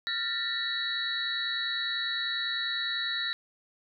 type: tone cluster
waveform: sine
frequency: 1392 / 1789 / 1919 / 3914 / 4329 Hz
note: F6 / A6 / A#6 / B7 / C#8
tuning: -6 / +28 / +50 / -16 / -42 cents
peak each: -40 / -34 / -40 / -31 / -40 dBFS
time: 0.07-3.33 s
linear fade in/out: 0 ms
effects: none

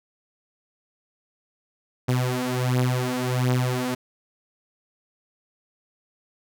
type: beating tone pair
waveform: sawtooth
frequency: 125.2 / 126.6 Hz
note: B2 / B2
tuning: +24 / +43 cents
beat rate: 1.4 Hz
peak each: -21 / -20 dBFS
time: 2.08-3.95 s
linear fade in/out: 10 ms
effects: none

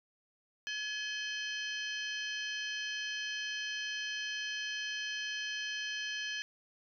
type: harmonic tone with a mistuned harmonic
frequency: 850 Hz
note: G#5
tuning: 40 cents sharp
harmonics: 2 / 3 / 4 / 5 / 6 / 7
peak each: -39 / -44 / -41 / -48 / -48 / -48 dBFS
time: 0.67-6.42 s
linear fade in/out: 0 ms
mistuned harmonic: 4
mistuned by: -150 cents
effects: none

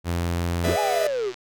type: tone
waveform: sawtooth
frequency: 86 Hz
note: F2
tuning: 26 cents flat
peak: -19 dBFS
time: 0.04-0.77 s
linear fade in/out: 50 ms
type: linear two-way sweep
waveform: triangle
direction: up then down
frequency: 48.77 to 851 to 348.6 Hz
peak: -21 dBFS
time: 0.64-1.33 s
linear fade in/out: 50 ms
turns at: 0.79 s
type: chord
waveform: 45% pulse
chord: E dominant seventh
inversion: first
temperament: just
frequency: 412 / 494.4 / 593.3 / 659.3 Hz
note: G#4 / B4 / D5 / E5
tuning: -14 / +2 / +18 / 0 cents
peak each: -30 / -30 / -29 / -27 dBFS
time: 0.64-1.07 s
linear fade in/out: 2 ms
type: click train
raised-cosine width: 0.2 ms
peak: -22 dBFS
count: 64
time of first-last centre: 0.83-1.342 s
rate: 123 Hz
effects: none

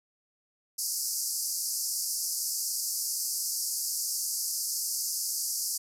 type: band-pass noise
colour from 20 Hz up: pink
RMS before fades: -32 dBFS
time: 0.78-5.78 s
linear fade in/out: 10 ms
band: 4700 to 14000 Hz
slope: 96 dB/octave
effects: none

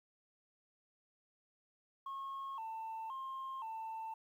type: tone with pitch steps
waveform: sine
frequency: 1087 / 892 / 1063 / 891 Hz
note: C#6 / A5 / C6 / A5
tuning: -34 / +23 / +27 / +22 cents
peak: -39 dBFS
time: 2.06-4.14 s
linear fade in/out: 5 ms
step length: 520 ms
effects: tanh soft clip ceiling -39 dBFS + 12-bit

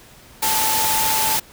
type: tone in noise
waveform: sine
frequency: 878 Hz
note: A5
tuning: 4 cents flat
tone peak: -22 dBFS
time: 0.42-1.37 s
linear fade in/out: 10 ms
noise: white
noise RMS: -20 dBFS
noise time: 0.42-1.4 s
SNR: -5 dB
effects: pink hiss -46 dBFS RMS until 1.52 s

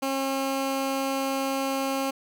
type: tone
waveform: 15% pulse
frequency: 270.2 Hz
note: C#4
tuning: 44 cents flat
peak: -19 dBFS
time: 0.02-2.11 s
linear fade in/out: 10 ms
effects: none

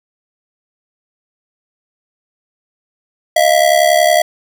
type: ring-modulated tone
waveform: square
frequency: 659.3 Hz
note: E5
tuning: in tune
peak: -6 dBFS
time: 3.36-4.22 s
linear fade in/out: 5 ms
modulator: 35.4 Hz
effects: none

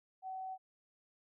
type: tone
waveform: sine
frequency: 756 Hz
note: F#5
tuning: 37 cents sharp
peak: -40 dBFS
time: 0.22-0.58 s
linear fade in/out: 50 ms
effects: none

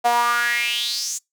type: tone with high-pass filter sweep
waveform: sawtooth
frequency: 238.2 Hz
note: A#3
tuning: 38 cents sharp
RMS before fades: -21 dBFS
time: 0.04-1.19 s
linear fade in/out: 20 ms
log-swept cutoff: 710 to 7300 Hz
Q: 5.9
effects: noise-tail reverb RT60 0.2 s tail -26 dB re dry

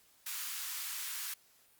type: high-pass noise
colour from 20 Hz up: white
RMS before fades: -40 dBFS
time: 0.26-1.34 s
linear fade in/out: 5 ms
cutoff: 1100 Hz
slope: 24 dB/octave
effects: white hiss -66 dBFS RMS until 1.79 s + Opus 48 kbps

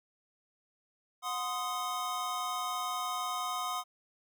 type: tone cluster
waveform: square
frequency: 727 / 1036 / 1247 Hz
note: F#5 / C6 / D#6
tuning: -31 / -17 / +3 cents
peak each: -40 / -38 / -37 dBFS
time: 1.22-3.84 s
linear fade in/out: 50 ms
effects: none

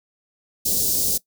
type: band-stop noise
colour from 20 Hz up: white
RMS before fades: -21 dBFS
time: 0.65-1.18 s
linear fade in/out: 10 ms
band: 510 to 4700 Hz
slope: 24 dB/octave
effects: noise-tail reverb RT60 0.1 s tail -20 dB re dry

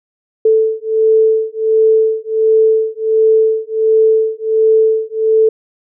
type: beating tone pair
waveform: sine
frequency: 440 / 441.4 Hz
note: A4 / A4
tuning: 0 / +5 cents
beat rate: 1.4 Hz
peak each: -12 dBFS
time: 0.45-5.49 s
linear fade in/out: 5 ms
effects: none

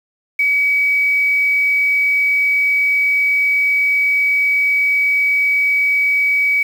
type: tone with quantisation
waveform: sine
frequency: 2272 Hz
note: C#7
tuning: 42 cents sharp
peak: -12 dBFS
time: 0.39-6.63 s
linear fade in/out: 5 ms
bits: 6
effects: none

